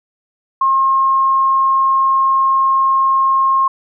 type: tone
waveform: sine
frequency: 1072 Hz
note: C6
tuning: 42 cents sharp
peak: -10 dBFS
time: 0.61-3.68 s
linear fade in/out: 5 ms
effects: none